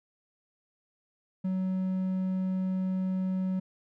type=tone; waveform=triangle; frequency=187.1 Hz; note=F#3; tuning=20 cents sharp; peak=-25 dBFS; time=1.44-3.6 s; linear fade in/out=10 ms; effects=none